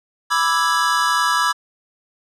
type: chord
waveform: square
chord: E dominant seventh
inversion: second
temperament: equal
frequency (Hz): 987.8 / 1174.7 / 1318.5 / 1661.2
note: B5 / D6 / E6 / G#6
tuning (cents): 0 / 0 / 0 / 0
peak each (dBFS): -22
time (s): 0.3-1.53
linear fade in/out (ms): 20
effects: low-pass 9000 Hz 12 dB/octave